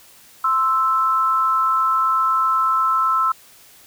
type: tone pair together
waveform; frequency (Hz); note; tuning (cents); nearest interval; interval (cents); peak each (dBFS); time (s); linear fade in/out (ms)
sine; 1046.5 / 1318.5; C6 / E6; 0 / 0; major third; 400; -21 / -16; 0.44-3.32; 5
effects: white hiss -48 dBFS RMS until 3.86 s